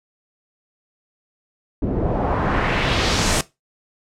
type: noise with low-pass filter sweep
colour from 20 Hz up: pink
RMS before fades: -20 dBFS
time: 1.82-3.41 s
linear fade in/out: 2 ms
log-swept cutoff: 350 to 9200 Hz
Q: 1.4
effects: noise-tail reverb RT60 0.2 s tail -18 dB re dry